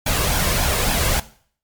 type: noise with flanger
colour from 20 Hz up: pink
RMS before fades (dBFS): -19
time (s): 0.06-1.2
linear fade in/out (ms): 5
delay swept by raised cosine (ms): 1.2 to 1.88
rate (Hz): 3.5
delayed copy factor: +0.5
effects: noise-tail reverb RT60 0.5 s tail -17 dB re dry + MP3 96 kbps